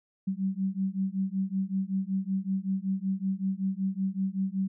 sine beating tone pair, 189.3 / 194.6 Hz, F#3 / G3, +40 / -12 cents, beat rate 5.3 Hz, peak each -30 dBFS, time 0.27-4.68 s, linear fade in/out 10 ms, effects none

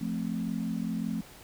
sine chord, F major, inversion none, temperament equal, 174.61 / 220 / 261.6 Hz, F3 / A3 / C4, 0 / 0 / 0 cents, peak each -34 / -32 / -36 dBFS, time 0.01-1.21 s, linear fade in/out 5 ms, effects pink hiss -51 dBFS RMS until 1.43 s

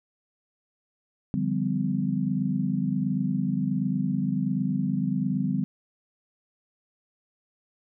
sine chord, G dominant seventh, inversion second, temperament equal with one note detuned, 146.83 / 174.61 / 196 / 253.3 Hz, D3 / F3 / G3 / B3, 0 / 0 / 0 / +44 cents, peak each -30 / -31 / -27 / -29 dBFS, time 1.34-5.64 s, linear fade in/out 0 ms, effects none

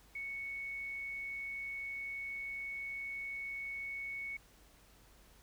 sine tone, 2217 Hz, C#7, in tune, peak -39 dBFS, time 0.15-4.37 s, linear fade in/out 5 ms, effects added 50 Hz sine -64 dBFS peak until 5.42 s + pink hiss -64 dBFS RMS until 5.42 s

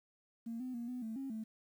sine tone with pitch steps, 230.1 / 254.4 / 235.9 / 249.5 / 222.4 / 270.1 / 220.1 Hz, A#3 / C4 / A#3 / B3 / A3 / C#4 / A3, -22 / -48 / +21 / +18 / +19 / -45 / +1 cents, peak -38 dBFS, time 0.46-1.44 s, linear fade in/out 10 ms, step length 140 ms, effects tanh soft clip ceiling -34 dBFS + 11-bit

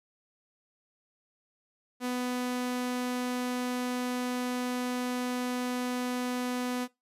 sawtooth tone, 248.6 Hz, B3, 12 cents sharp, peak -26 dBFS, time 2-6.88 s, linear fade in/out 50 ms, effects noise-tail reverb RT60 0.2 s tail -19 dB re dry + resampled to 32000 Hz

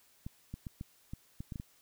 clicks, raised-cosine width 5 ms, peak -28 dBFS, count 9, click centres 0.265 / 0.54 / 0.668 / 0.811 / 1.135 / 1.405 / 1.522 / 1.558 / 1.599 s, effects white hiss -66 dBFS RMS until 1.81 s

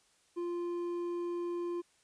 sine tone with hard clipping, 347.5 Hz, F4, 9 cents flat, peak -35 dBFS, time 0.36-1.82 s, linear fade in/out 20 ms, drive 5 dB, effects white hiss -69 dBFS RMS until 2.03 s + resampled to 22050 Hz

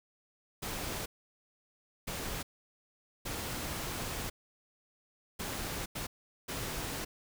pink noise bursts at uneven times, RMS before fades -38 dBFS, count 6, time 0.62-1.06 / 2.07-2.43 / 3.25-4.3 / 5.39-5.86 / 5.95-6.07 / 6.48-7.05 s, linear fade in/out 10 ms, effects none

